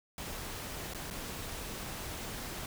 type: noise with dropouts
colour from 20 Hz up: pink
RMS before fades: -41 dBFS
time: 0.18-2.66 s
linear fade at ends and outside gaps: 1 ms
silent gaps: 0.936-0.947 / 1.102-1.109 s
effects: none